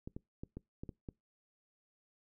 clicks, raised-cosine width 3 ms, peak -30 dBFS, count 7, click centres 0.075 / 0.165 / 0.435 / 0.57 / 0.835 / 0.892 / 1.088 s, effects noise-tail reverb RT60 0.2 s tail -24 dB re dry

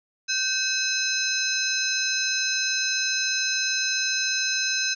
sine tone cluster, 1543 / 2577 / 4043 / 5150 / 6280 Hz, G6 / E7 / B7 / E8 / G8, -28 / -40 / +40 / -41 / +2 cents, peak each -29 dBFS, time 0.28-4.95 s, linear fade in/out 20 ms, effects none

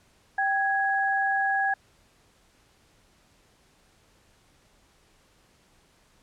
sine tone pair together, 782.5 / 1661.2 Hz, G5 / G#6, -3 / 0 cents, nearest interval octave + minor second, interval 1303 cents, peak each -25 dBFS, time 0.38-1.74 s, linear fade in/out 5 ms, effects pink hiss -62 dBFS RMS until 6.22 s + low-pass 10000 Hz 12 dB/octave

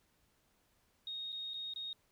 triangle tone with dropouts, 3729 Hz, A#7, in tune, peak -36 dBFS, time 1.07-1.93 s, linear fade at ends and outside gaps 2 ms, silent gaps 1.321-1.326 / 1.536-1.541 / 1.737-1.76 s, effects tanh soft clip ceiling -38 dBFS + pink hiss -74 dBFS RMS until 2.11 s

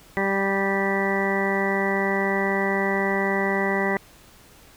harmonic tone, 196 Hz, G3, in tune, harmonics 1 / 2 / 3 / 4 / 5 / 6 / 8 / 9 / 10, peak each -27 / -26 / -30 / -30 / -32 / -35 / -36 / -35 / -26 dBFS, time 0.17-3.97 s, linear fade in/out 0 ms, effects pink hiss -51 dBFS RMS until 4.76 s

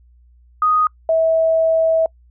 sine tone pair in turn, 1244.5 / 648.7 Hz, D#6 / E5, 0 / -28 cents, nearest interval major seventh, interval 1128 cents, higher first, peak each -12 dBFS, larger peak neither, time 0.62-0.87 / 1.09-2.06 s, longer second, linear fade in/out 2 ms, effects noise-tail reverb RT60 0.1 s tail -26 dB re dry + added 60 Hz sine -47 dBFS peak until 2.3 s

